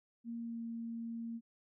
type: tone with pitch glide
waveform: sine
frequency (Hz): 232.9 to 230.5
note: A#3 to A#3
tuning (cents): -1 to -19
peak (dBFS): -39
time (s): 0.24-1.41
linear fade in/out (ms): 50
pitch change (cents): -18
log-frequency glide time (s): 0.38-0.62
effects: none